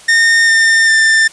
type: tone with pitch steps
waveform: 45% pulse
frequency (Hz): 1829 / 1808 / 1787.2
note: A#6 / A6 / A6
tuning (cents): -33 / +47 / +27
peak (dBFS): -7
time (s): 0.08-1.28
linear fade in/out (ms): 10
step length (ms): 400
effects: white hiss -38 dBFS RMS until 1.32 s + resampled to 22050 Hz